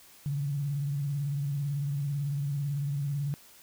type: tone with vibrato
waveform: sine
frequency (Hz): 142.2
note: C#3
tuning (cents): +45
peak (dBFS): -28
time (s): 0.26-3.34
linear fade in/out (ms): 0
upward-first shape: sine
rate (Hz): 18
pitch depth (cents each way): 67
effects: white hiss -55 dBFS RMS until 3.62 s

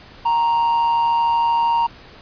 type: tone with amplitude modulation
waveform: triangle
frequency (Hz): 932.3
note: A#5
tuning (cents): 0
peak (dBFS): -11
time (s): 0.25-1.87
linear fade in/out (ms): 10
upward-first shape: sine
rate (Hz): 153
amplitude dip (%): 40
effects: pink hiss -43 dBFS RMS until 2.21 s + resampled to 11025 Hz

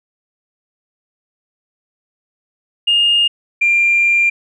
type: tone pair in turn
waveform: sine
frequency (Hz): 2834 / 2386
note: F7 / D7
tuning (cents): +25 / +27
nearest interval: minor third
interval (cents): 298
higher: first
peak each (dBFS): -9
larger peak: neither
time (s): 2.87-3.28 / 3.61-4.3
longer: second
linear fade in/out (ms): 10
effects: tanh soft clip ceiling -5 dBFS

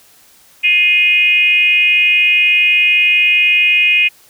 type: tone with frequency modulation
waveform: sine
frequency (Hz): 2489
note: D#7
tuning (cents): 0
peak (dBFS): -8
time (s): 0.63-4.09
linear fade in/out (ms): 20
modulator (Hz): 373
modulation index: 0.66
effects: white hiss -47 dBFS RMS until 4.29 s

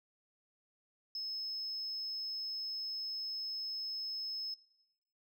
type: tone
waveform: sine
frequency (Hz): 5190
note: E8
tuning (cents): -28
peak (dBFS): -36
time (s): 1.15-4.54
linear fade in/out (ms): 2
effects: noise-tail reverb RT60 0.8 s tail -17 dB re dry + tanh soft clip ceiling -34 dBFS

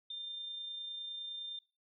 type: tone with amplitude modulation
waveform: sine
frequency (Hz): 3600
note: A7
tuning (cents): +39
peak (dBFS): -39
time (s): 0.1-1.59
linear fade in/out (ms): 5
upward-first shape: sine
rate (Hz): 29.8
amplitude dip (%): 30
effects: noise-tail reverb RT60 0.3 s tail -19 dB re dry

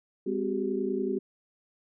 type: tone cluster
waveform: sine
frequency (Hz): 204.3 / 257.1 / 374.5 / 405.2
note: G#3 / C4 / F#4 / G#4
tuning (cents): -28 / -30 / +21 / -43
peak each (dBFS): -34 / -33 / -30 / -34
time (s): 0.26-1.19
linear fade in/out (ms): 10
effects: none

